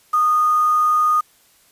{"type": "tone with quantisation", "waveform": "sine", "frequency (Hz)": 1232, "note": "D#6", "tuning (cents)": -17, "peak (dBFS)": -13, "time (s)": [0.13, 1.21], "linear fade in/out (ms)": 10, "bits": 6, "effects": ["white hiss -55 dBFS RMS until 1.71 s", "resampled to 32000 Hz"]}